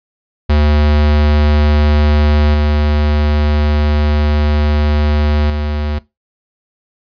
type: tone with level steps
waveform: square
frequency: 74.5 Hz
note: D2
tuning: 25 cents sharp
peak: -9 / -11 / -16 dBFS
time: 0.49-5.99 s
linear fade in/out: 10 ms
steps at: 2.54 / 5.5 s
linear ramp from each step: 2 ms
effects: noise-tail reverb RT60 0.2 s tail -19 dB re dry + resampled to 11025 Hz